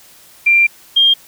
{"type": "tone pair in turn", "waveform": "sine", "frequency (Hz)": [2374, 3211], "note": ["D7", "G7"], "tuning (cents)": [18, 41], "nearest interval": "perfect fourth", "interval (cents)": 523, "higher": "second", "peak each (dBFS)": -7, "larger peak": "neither", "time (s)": [[0.46, 0.67], [0.96, 1.14]], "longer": "first", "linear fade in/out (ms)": 10, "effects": ["white hiss -44 dBFS RMS until 1.27 s"]}